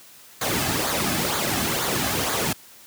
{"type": "noise with flanger", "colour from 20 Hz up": "pink", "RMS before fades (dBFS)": -24, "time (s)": [0.41, 2.53], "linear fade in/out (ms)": 5, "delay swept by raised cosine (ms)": [0.36, 2.16], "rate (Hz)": 2.1, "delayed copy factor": -0.6, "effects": ["white hiss -48 dBFS RMS until 2.86 s", "high-pass 80 Hz 12 dB/octave"]}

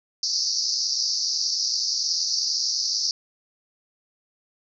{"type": "band-pass noise", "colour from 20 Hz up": "pink", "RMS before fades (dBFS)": -25, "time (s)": [0.23, 3.11], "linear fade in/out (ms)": 2, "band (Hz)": [4500, 5900], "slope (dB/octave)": 96, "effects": []}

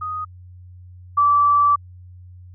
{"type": "tone pair in turn", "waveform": "sine", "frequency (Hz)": [1244.5, 1159.8], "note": ["D#6", "D6"], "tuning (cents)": [0, -22], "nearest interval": "minor second", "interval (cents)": 122, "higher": "first", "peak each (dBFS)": [-24, -12], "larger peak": "second", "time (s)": [[0.01, 0.25], [1.17, 1.76]], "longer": "second", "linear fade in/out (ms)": 10, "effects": ["added 90 Hz sine -39 dBFS peak until 2.54 s"]}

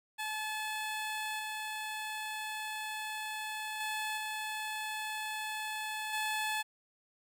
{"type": "tone with level steps", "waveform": "15% pulse", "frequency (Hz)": 862, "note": "A5", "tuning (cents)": -36, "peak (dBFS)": [-29, -31, -28, -30, -26], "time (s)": [0.18, 6.63], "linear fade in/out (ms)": 20, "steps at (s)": [1.39, 3.8, 4.17, 6.13], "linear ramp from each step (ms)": 5, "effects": []}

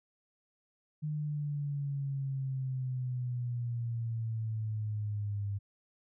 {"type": "exponential sweep", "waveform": "sine", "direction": "down", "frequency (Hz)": [152.5, 100], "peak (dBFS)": -32, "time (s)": [1.02, 5.59], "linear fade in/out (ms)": 20, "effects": []}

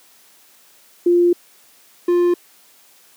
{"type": "tone pair in turn", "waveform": ["sine", "triangle"], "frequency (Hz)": [349.2, 350.9], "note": ["F4", "F4"], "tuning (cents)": [0, 8], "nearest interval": "unison", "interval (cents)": 8, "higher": "second", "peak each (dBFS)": -10, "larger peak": "neither", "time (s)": [[1.06, 1.33], [2.08, 2.34]], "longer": "first", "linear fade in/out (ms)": 5, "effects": ["white hiss -51 dBFS RMS until 3.16 s", "high-pass 200 Hz 12 dB/octave"]}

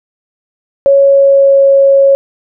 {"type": "tone with pitch glide", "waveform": "sine", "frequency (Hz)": [554.4, 549.9], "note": ["C#5", "C#5"], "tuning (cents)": [0, -14], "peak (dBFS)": -3, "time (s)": [0.86, 2.15], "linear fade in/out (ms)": 0, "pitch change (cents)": -14, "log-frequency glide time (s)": [0.98, 1.62], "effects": []}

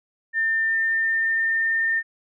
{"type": "tone with pitch glide", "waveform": "sine", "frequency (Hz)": [1800, 1811.5], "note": ["A6", "A6"], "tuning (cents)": [39, 50], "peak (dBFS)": -19, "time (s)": [0.33, 2.03], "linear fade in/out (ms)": 50, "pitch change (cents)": 11, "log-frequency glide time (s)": [0.54, 1.8], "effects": []}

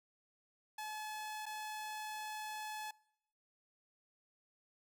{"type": "tone with dropouts", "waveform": "sawtooth", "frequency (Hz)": 857, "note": "A5", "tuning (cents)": -46, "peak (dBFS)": -38, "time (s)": [0.78, 2.91], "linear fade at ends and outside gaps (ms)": 5, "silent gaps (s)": [1.457, 1.463], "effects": ["noise-tail reverb RT60 0.8 s tail -25 dB re dry"]}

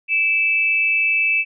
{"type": "tone pair together", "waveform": "sine", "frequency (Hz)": [2323, 2631], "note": ["D7", "E7"], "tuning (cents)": [-20, -4], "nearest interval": "major second", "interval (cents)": 216, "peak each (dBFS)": [-21, -16], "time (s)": [0.08, 1.45], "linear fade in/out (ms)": 50, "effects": []}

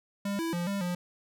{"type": "tone with pitch steps", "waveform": "square", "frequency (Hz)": [200.6, 330.7, 173.9, 199.3, 177.1], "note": ["G3", "E4", "F3", "G3", "F3"], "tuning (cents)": [40, 6, -7, 29, 24], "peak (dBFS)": -30, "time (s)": [0.25, 0.95], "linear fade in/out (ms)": 5, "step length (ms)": 140, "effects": []}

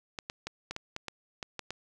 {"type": "clicks", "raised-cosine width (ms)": 0.2, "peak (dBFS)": -19, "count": 10, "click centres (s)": [0.188, 0.299, 0.47, 0.71, 0.764, 0.964, 1.083, 1.428, 1.593, 1.706], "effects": []}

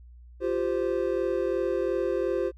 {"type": "chord", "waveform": "triangle", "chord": "F suspended second", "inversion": "none", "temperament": "equal with one note detuned", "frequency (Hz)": [349.2, 392, 520.2], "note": ["F4", "G4", "C5"], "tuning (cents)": [0, 0, -10], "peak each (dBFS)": -27, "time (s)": [0.4, 2.52], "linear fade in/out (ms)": 50, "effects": ["added 60 Hz sine -46 dBFS peak until 2.57 s"]}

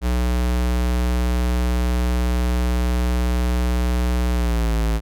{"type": "tone with pitch glide", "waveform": "square", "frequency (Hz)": [61, 55.62], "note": ["B1", "A1"], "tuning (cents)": [-21, 19], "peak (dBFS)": -18, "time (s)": [0.01, 5.01], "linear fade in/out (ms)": 50, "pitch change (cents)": -160, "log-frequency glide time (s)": [4.33, 4.75], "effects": []}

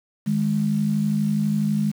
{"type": "tone pair together", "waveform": "sine", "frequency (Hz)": [155.53, 207.7], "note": ["D#3", "G#3"], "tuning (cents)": [0, 0], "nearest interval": "perfect fourth", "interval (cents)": 500, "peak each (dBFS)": [-24, -20], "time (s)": [0.26, 1.92], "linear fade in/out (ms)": 20, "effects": ["7-bit"]}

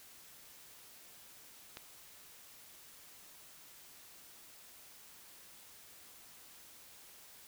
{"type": "click", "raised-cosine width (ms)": 0.2, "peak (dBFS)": -27, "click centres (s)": 1.771, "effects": ["white hiss -57 dBFS RMS until 7.47 s"]}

